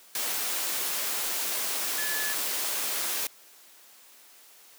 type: tone in noise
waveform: sine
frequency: 1718 Hz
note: A6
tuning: 42 cents flat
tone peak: -32 dBFS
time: 1.98-2.33 s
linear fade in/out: 2 ms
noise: white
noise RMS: -30 dBFS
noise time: 0.15-3.27 s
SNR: -5 dB
effects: white hiss -54 dBFS RMS until 4.78 s + high-pass 300 Hz 12 dB/octave